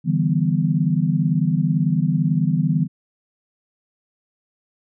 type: chord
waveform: sine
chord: E minor seventh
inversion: third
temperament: equal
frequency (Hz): 146.83 / 164.81 / 196 / 246.9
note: D3 / E3 / G3 / B3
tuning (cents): 0 / 0 / 0 / 0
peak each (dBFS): -21 / -19 / -24 / -25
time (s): 0.04-2.88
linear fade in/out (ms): 50
effects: none